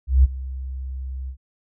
sine tone with ADSR envelope, 65.41 Hz, C2, in tune, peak -8 dBFS, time 0.07-1.37 s, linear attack 170 ms, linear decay 24 ms, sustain -19 dB, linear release 83 ms, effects none

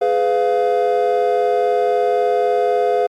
triangle chord, F diminished, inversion first, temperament just, 419.1 / 502.9 / 698.5 Hz, Ab4 / Cb5 / F5, +16 / +31 / 0 cents, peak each -16 dBFS, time 0.01-3.07 s, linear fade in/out 10 ms, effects tanh soft clip ceiling -4 dBFS + Opus 48 kbps

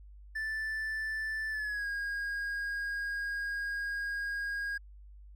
triangle tone with pitch glide, 1760 to 1632.7 Hz, A6 to G#6, 0 to -30 cents, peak -31 dBFS, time 0.35-4.78 s, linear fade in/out 10 ms, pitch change -130 cents, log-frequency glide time 1.5-1.87 s, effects added 50 Hz sine -49 dBFS peak until 5.35 s

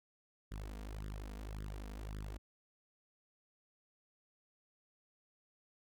sawtooth tone with flanger, 51.6 Hz, G#1, 10 cents flat, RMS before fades -45 dBFS, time 0.51-2.38 s, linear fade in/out 10 ms, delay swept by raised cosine 0.58 to 4.38 ms, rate 1.8 Hz, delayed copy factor +0.95, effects none

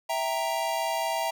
square chord, E diminished, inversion none, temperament equal, 659.3 / 784 / 932.3 Hz, E5 / G5 / Bb5, 0 / 0 / 0 cents, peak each -31 / -33 / -31 dBFS, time 0.09-1.31 s, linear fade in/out 10 ms, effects none

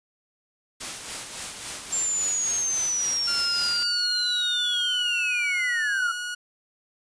white noise with tremolo, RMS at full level -32 dBFS, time 0.8-3.84 s, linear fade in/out 10 ms, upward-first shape sine, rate 3.6 Hz, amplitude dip 45%
sine linear sweep, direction down, 7400 to 1345 Hz, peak -23 dBFS, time 1.92-6.12 s, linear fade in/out 10 ms
sawtooth tone with pitch glide, 1399 to 1452.5 Hz, F6 to F#6, +3 to -32 cents, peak -26 dBFS, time 3.27-6.35 s, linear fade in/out 10 ms, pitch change +65 cents, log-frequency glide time 3.55-4.12 s
effects resampled to 22050 Hz

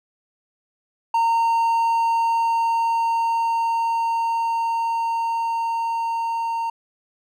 triangle tone with level ramp, 919 Hz, A#5, 25 cents flat, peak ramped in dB -14 to -20 dBFS, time 1.14-6.7 s, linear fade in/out 5 ms, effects none

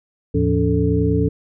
sine tone cluster, 79.2 / 108.7 / 170.6 / 284.4 / 438.8 Hz, D#2 / A2 / F3 / C#4 / A4, +31 / -21 / -40 / +45 / -5 cents, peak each -21 dBFS, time 0.34-1.29 s, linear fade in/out 10 ms, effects none

